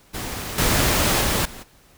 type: noise with level steps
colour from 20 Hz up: pink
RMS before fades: -30 / -19 / -21 / -39 dBFS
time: 0.13-1.64 s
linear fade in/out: 20 ms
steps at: 0.58 / 1.21 / 1.45 s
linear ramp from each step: 5 ms
effects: pink hiss -54 dBFS RMS until 1.97 s